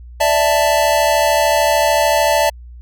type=chord; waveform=square; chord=D suspended second; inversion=none; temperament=just; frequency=587.3 / 660.7 / 881 Hz; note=D5 / E5 / A5; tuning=0 / +4 / +2 cents; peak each=-17 dBFS; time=0.2-2.5 s; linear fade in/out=10 ms; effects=added 60 Hz sine -33 dBFS peak until 2.81 s